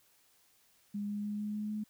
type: tone with pitch steps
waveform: sine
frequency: 204.7 / 206.2 / 207.8 / 209.4 / 210.9 / 212.5 Hz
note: G#3 / G#3 / G#3 / G#3 / G#3 / G#3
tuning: -25 / -12 / +1 / +15 / +27 / +40 cents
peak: -34 dBFS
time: 0.94-1.84 s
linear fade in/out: 10 ms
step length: 150 ms
effects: white hiss -68 dBFS RMS until 1.89 s